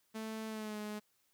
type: tone with pitch glide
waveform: sawtooth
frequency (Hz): 220 to 210.7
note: A3 to G#3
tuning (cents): 0 to +25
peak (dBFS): -36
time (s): 0.14-1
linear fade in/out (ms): 20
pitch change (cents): -75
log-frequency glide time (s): 0.48-0.78
effects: white hiss -75 dBFS RMS until 1.33 s